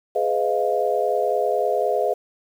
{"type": "chord", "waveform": "sine", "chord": "F half-diminished seventh", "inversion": "first", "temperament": "just", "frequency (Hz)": [419.1, 502.9, 628.6, 698.5], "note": ["Ab4", "Cb5", "Eb5", "F5"], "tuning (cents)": [16, 31, 18, 0], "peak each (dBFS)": -24, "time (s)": [0.15, 2.14], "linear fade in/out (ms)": 10, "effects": ["8-bit"]}